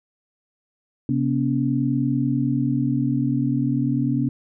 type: tone cluster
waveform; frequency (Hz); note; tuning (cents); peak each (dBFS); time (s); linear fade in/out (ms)
sine; 132.9 / 242.3 / 282.5; C3 / B3 / C#4; +27 / -33 / +33; -23; 1.09-4.29; 2
effects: none